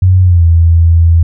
sine tone with pitch glide, 92.5 to 83.37 Hz, F#2 to E2, 0 to +20 cents, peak -3 dBFS, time 0.02-1.23 s, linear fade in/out 5 ms, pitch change -180 cents, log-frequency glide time 0.22-0.44 s, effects none

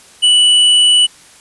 sine tone with hard clipping, 2960 Hz, F#7, in tune, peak -8 dBFS, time 0.22-1.07 s, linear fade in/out 20 ms, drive 8 dB, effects white hiss -42 dBFS RMS until 1.4 s + resampled to 24000 Hz

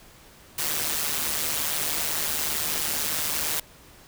white noise with amplitude modulation, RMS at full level -24 dBFS, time 0.58-3.6 s, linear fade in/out 5 ms, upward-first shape sine, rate 152 Hz, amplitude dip 70%, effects pink hiss -51 dBFS RMS until 4.07 s

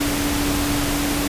sine tone in noise, 288 Hz, D4, 34 cents flat, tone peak -22 dBFS, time 0-1.28 s, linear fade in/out 10 ms, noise pink, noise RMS -23 dBFS, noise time 0-1.28 s, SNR -2 dB, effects resampled to 32000 Hz

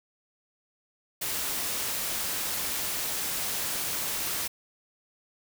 white noise, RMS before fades -31 dBFS, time 1.21-4.48 s, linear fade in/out 10 ms, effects none

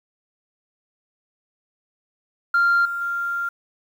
sine tone with level steps, 1391 Hz, F6, 7 cents flat, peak -13 / -24 / -22 dBFS, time 2.54-3.49 s, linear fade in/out 5 ms, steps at 2.85 / 3.01 s, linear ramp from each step 5 ms, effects tanh soft clip ceiling -12 dBFS + 8-bit

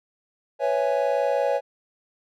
triangle chord, C# minor seventh, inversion third, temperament equal, 493.9 / 554.4 / 659.3 / 830.6 Hz, B4 / C#5 / E5 / G#5, 0 / 0 / 0 / 0 cents, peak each -25 / -21 / -26 / -26 dBFS, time 0.59-1.61 s, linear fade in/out 50 ms, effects none

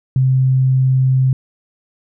sine tone, 130.81 Hz, C3, in tune, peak -10 dBFS, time 0.16-1.33 s, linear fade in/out 2 ms, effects none

